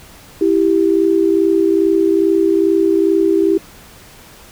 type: tone pair together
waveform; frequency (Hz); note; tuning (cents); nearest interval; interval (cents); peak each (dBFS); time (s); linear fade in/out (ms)
sine; 329.6 / 392; E4 / G4; 0 / 0; minor third; 300; -13 / -13; 0.41-3.58; 5
effects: pink hiss -41 dBFS RMS until 4.51 s